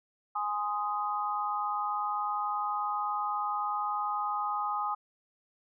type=chord; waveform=sine; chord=Ab major; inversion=none; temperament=just; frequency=830.6 / 1038.3 / 1245.9 Hz; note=Ab5 / C6 / Eb6; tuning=0 / -14 / +2 cents; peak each=-33 / -37 / -32 dBFS; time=0.35-4.95 s; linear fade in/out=10 ms; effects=none